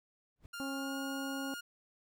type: noise with exponential growth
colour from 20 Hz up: brown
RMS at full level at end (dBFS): -49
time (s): 0.36-0.46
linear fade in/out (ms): 1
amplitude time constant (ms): 20
type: tone with pitch glide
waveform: sawtooth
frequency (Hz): 1401 to 1423.8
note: F6 to F6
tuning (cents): +5 to +33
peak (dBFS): -38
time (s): 0.53-1.61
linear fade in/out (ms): 10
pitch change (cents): +28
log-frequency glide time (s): 0.71-0.95
type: harmonic tone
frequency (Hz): 272.1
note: C#4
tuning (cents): -32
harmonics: 1 / 2 / 3 / 4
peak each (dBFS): -38 / -46 / -47 / -52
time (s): 0.6-1.54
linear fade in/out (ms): 0
effects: none